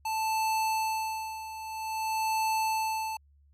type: tone with tremolo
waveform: square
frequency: 880 Hz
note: A5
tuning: in tune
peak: -26 dBFS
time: 0.05-3.17 s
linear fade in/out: 5 ms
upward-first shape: sine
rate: 0.51 Hz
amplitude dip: 75%
effects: added 71 Hz sine -58 dBFS peak until 3.53 s + MP3 64 kbps

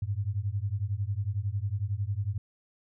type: beating tone pair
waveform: sine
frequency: 95.7 / 106.7 Hz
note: G2 / G#2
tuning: -41 / +47 cents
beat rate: 11 Hz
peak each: -31 / -31 dBFS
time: 0.02-2.38 s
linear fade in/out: 5 ms
effects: none

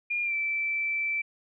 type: tone with pitch glide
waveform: sine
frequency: 2416 to 2328 Hz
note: D7 to D7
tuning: +48 to -16 cents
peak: -26 dBFS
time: 0.1-1.22 s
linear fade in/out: 10 ms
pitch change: -64 cents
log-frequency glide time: 0.23-0.34 s
effects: none

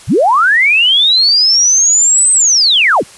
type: linear two-way sweep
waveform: sine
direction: up then down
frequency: 59.8 to 8290 to 59.8 Hz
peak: -6 dBFS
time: 0.07-3.04 s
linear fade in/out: 50 ms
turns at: 2.32 s
effects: white hiss -37 dBFS RMS until 3.17 s + resampled to 24000 Hz

